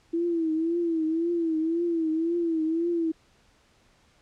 sine tone with vibrato, 329.8 Hz, E4, 1 cent sharp, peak -23 dBFS, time 0.13-3.12 s, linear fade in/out 10 ms, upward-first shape triangle, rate 1.9 Hz, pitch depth 94 cents each way, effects pink hiss -62 dBFS RMS until 4.21 s + low-pass 7000 Hz 12 dB/octave

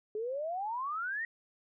sine exponential sweep, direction up, 415.3 to 1911 Hz, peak -33 dBFS, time 0.15-1.25 s, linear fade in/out 2 ms, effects none

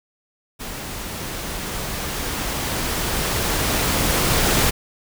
pink noise with level ramp, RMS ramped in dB -32 to -17 dBFS, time 0.59-4.71 s, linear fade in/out 20 ms, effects none

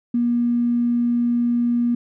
triangle tone with tanh clipping, 239 Hz, A#3, 43 cents sharp, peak -16 dBFS, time 0.14-1.95 s, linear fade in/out 5 ms, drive 3 dB, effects none

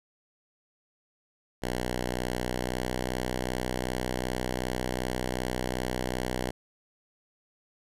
5% pulse tone with pitch glide, 61.74 to 62.64 Hz, B1 to B1, 0 to +25 cents, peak -18 dBFS, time 1.62-6.51 s, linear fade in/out 10 ms, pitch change +25 cents, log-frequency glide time 2.44-2.91 s, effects resampled to 32000 Hz

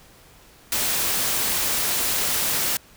white noise, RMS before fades -23 dBFS, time 0.72-2.77 s, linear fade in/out 2 ms, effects pink hiss -51 dBFS RMS until 2.96 s

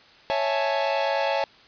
45% pulse chord, A major seventh, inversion first, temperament equal, 554.4 / 659.3 / 830.6 / 880 Hz, C#5 / E5 / G#5 / A5, 0 / 0 / 0 / 0 cents, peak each -26 / -28 / -30 / -28 dBFS, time 0.3-1.44 s, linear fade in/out 0 ms, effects white hiss -52 dBFS RMS until 1.67 s + resampled to 11025 Hz

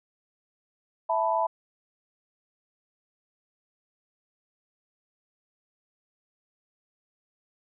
sine chord, E suspended fourth, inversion none, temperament equal, 659.3 / 880 / 987.8 Hz, E5 / A5 / B5, 0 / 0 / 0 cents, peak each -27 dBFS, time 1.09-1.47 s, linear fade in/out 10 ms, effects none

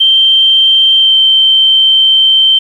sine tone with pitch glide, 3136 to 3116 Hz, G7 to G7, 0 to -11 cents, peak -4 dBFS, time 0-2.59 s, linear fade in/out 10 ms, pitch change -11 cents, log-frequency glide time 0.98-1.15 s, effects 7-bit

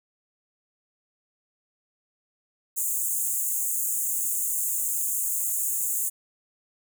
pink high-pass noise, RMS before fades -27 dBFS, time 2.76-6.1 s, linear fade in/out 20 ms, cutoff 6700 Hz, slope 96 dB/octave, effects none

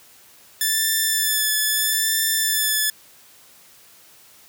5% pulse tone with vibrato, 1750 Hz, A6, 10 cents flat, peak -8 dBFS, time 0.61-2.9 s, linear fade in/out 2 ms, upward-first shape sine, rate 0.77 Hz, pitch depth 24 cents each way, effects white hiss -50 dBFS RMS until 4.48 s + high-pass 60 Hz 12 dB/octave

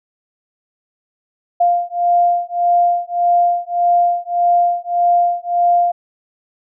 sine beating tone pair, 698.5 / 700.2 Hz, F5 / F5, 0 / +4 cents, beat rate 1.7 Hz, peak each -15 dBFS, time 1.6-5.92 s, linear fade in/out 10 ms, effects none

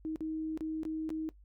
sine tone with dropouts, 315.6 Hz, D#4, 25 cents sharp, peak -33 dBFS, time 0.05-1.29 s, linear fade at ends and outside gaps 0 ms, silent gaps 0.159-0.207 / 0.575-0.608 / 0.833-0.852 / 1.092-1.103 s, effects noise-tail reverb RT60 0.1 s tail -18 dB re dry + added 50 Hz sine -55 dBFS peak until 1.44 s

